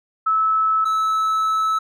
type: tone pair in turn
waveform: sine / triangle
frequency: 1303 / 1303 Hz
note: E6 / E6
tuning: -20 / -20 cents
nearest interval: unison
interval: 0 cents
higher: neither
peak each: -15 dBFS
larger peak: neither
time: 0.26-0.85 / 0.85-1.79 s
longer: second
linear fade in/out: 10 ms
effects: none